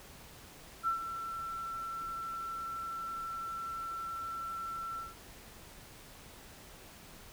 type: tone with ADSR envelope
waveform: sine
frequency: 1344 Hz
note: E6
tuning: 33 cents sharp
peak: -27 dBFS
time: 0.83-5.15 s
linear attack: 43 ms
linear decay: 110 ms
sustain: -10 dB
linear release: 170 ms
effects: pink hiss -53 dBFS RMS until 7.32 s